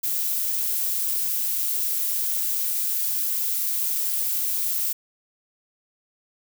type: noise with amplitude modulation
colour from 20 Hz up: violet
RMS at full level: -23 dBFS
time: 0.03-4.93 s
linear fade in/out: 10 ms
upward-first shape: sine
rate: 182 Hz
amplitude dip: 40%
effects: none